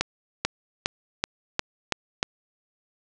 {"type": "accelerating click train", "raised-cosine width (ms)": 0.2, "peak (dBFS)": -5, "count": 7, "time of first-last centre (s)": [0.01, 2.229], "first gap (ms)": 440, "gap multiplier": 0.93, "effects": ["resampled to 22050 Hz", "7-bit"]}